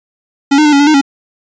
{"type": "tone with pitch steps", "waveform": "square", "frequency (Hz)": [278.9, 304.7, 298.2, 280.6, 288.7, 308.4, 277.3], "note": ["C#4", "D#4", "D4", "C#4", "D4", "D#4", "C#4"], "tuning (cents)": [11, -36, 27, 21, -30, -15, 1], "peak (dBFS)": -6, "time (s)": [0.51, 1.014], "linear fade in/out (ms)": 10, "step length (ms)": 72, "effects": ["resampled to 16000 Hz"]}